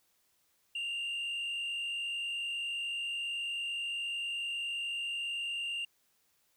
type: tone with frequency modulation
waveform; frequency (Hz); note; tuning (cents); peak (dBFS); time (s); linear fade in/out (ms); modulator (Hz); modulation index
sine; 2794; F7; 0; -31; 0.75-5.85; 5; 49.5; 1
effects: tanh soft clip ceiling -33 dBFS + white hiss -73 dBFS RMS until 6.56 s